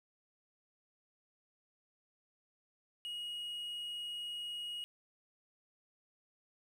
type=tone with quantisation; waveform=triangle; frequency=2889 Hz; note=F#7; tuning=42 cents flat; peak=-38 dBFS; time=3.05-4.84 s; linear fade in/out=0 ms; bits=11; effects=none